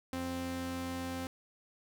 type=tone pair together; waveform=sawtooth; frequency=87.31 / 261.6 Hz; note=F2 / C4; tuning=0 / 0 cents; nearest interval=octave + perfect fifth; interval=1900 cents; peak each=-39 / -33 dBFS; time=0.13-1.27 s; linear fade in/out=0 ms; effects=none